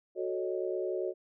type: chord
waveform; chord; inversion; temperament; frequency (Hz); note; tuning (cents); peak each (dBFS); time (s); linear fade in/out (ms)
sine; D# half-diminished seventh; first; equal; 370 / 440 / 554.4 / 622.3; F#4 / A4 / C#5 / D#5; 0 / 0 / 0 / 0; -33 / -38 / -38 / -39; 0.15-1.14; 50
effects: none